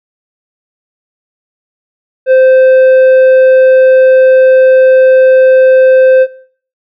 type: tone with tanh clipping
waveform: triangle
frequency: 520 Hz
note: C5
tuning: 11 cents flat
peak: -4 dBFS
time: 2.26-6.27 s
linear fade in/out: 50 ms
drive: 11 dB
effects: noise-tail reverb RT60 0.5 s tail -18 dB re dry